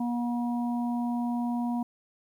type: harmonic tone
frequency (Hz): 240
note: B3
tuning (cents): -49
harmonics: 1 / 3 / 4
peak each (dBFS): -27 / -37 / -39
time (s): 0-1.83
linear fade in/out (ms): 5
effects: 10-bit